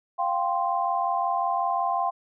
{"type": "chord", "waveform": "sine", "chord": "F suspended second", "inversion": "none", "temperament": "equal", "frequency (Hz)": [698.5, 784, 1046.5], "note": ["F5", "G5", "C6"], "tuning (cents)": [0, 0, 0], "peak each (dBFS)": -27, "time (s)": [0.18, 2.11], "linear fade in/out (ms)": 20, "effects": []}